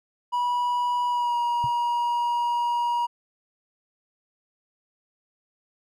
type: tone with pitch glide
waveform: triangle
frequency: 974 to 954.5 Hz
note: B5 to A#5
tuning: -24 to +41 cents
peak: -20 dBFS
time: 0.32-3.07 s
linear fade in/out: 20 ms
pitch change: -35 cents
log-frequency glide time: 1.08-1.37 s
type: tone with exponential decay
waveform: sine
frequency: 127.8 Hz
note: C3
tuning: 40 cents flat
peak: -25 dBFS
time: 1.64-1.71 s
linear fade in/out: 0 ms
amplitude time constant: 15 ms
effects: none